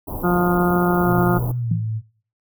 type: band-stop noise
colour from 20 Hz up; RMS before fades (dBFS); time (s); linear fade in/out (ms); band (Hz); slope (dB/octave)
pink; -29; 0.07-1.52; 10; 1000 to 12000; 48
type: harmonic tone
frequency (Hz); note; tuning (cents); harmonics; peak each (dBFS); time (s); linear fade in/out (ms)
176.6; F3; +20; 1 / 2 / 3 / 4 / 5 / 6 / 7 / 8; -18 / -20 / -32 / -25 / -29 / -32 / -26 / -28; 0.23-1.39; 20
type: tone with pitch glide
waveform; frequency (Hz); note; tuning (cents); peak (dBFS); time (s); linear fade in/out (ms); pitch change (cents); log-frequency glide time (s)
sine; 122.9 to 110.13; B2 to A2; -8 to +2; -21; 1.05-2.02; 50; -190; 1.57-1.75
type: tone with exponential decay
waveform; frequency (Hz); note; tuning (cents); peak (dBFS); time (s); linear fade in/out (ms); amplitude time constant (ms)
sine; 165.5; E3; +7; -15; 1.71-1.92; 5; 44
effects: noise-tail reverb RT60 0.5 s tail -23 dB re dry